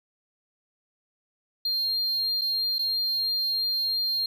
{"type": "tone with dropouts", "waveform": "sine", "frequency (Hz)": 4201, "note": "C8", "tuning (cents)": 6, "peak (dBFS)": -21, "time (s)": [1.65, 4.26], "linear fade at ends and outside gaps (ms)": 5, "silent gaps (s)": [[2.412, 2.416], [2.784, 2.791]], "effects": ["tanh soft clip ceiling -23 dBFS", "10-bit"]}